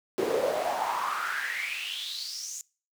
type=noise with high-pass filter sweep; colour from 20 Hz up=brown; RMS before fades=-31 dBFS; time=0.18-2.61 s; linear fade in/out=0 ms; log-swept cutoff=380 to 7000 Hz; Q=7.5; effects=noise-tail reverb RT60 0.4 s tail -24 dB re dry